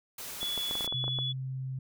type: noise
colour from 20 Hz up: white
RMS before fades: -41 dBFS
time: 0.18-0.87 s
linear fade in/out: 5 ms
type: tone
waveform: sine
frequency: 3412 Hz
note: G#7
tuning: 46 cents sharp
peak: -31 dBFS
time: 0.4-1.33 s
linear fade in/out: 20 ms
type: clicks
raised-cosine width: 1 ms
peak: -25 dBFS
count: 11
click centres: 0.43 / 0.577 / 0.711 / 0.754 / 0.808 / 0.845 / 0.877 / 0.925 / 1.041 / 1.08 / 1.188 s
type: tone with pitch glide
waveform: sine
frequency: 128.3 to 131.37 Hz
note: C3 to C3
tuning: -34 to +7 cents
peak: -33 dBFS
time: 0.94-1.79 s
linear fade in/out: 5 ms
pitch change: +41 cents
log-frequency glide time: 1.05-1.36 s
effects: none